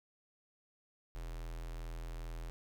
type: tone with notch filter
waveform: square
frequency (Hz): 41.2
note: E1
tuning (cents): 0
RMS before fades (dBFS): -43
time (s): 1.15-2.5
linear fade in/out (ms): 0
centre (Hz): 190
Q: 1.3
effects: none